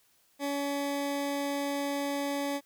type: tone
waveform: 20% pulse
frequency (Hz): 282.7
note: C#4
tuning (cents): +34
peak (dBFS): -25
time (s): 0.39-2.61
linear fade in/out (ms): 50
effects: white hiss -67 dBFS RMS until 2.65 s